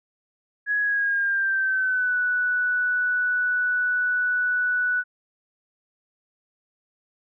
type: tone with pitch glide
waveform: sine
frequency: 1672 to 1481 Hz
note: G#6 to F#6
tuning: +11 to +1 cents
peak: -20 dBFS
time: 0.66-5.04 s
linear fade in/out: 50 ms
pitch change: -210 cents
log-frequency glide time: 0.81-2.17 s
effects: none

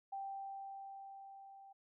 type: tone with level ramp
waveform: sine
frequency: 784 Hz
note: G5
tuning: in tune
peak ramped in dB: -40 to -55 dBFS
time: 0.12-1.73 s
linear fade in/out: 10 ms
effects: none

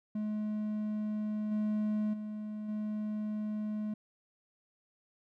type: tone with level steps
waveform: triangle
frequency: 212.5 Hz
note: G#3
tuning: 40 cents sharp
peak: -30 / -27 / -35 / -31 dBFS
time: 0.15-3.94 s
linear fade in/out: 5 ms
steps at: 1.51 / 2.13 / 2.68 s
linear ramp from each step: 10 ms
effects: none

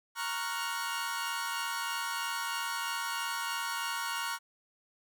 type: chord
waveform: sawtooth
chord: Gb major seventh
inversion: first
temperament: equal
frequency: 932.3 / 1108.7 / 1396.9 / 1480 Hz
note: Bb5 / Db6 / F6 / Gb6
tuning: 0 / 0 / 0 / 0 cents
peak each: -34 / -35 / -35 / -36 dBFS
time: 0.15-4.39 s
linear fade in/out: 50 ms
effects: none

